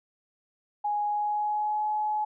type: tone with pitch glide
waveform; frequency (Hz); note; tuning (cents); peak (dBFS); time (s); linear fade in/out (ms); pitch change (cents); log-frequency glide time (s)
sine; 830.6 to 849; G#5 to G#5; 0 to +38; -25; 0.84-2.25; 10; +38; 1.06-1.87
effects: none